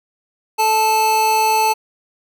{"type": "tone pair together", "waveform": "square", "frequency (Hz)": [437, 874], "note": ["A4", "A5"], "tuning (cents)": [-12, -12], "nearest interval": "octave", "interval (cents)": 1200, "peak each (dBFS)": [-24, -14], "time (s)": [0.58, 1.74], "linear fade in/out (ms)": 20, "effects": []}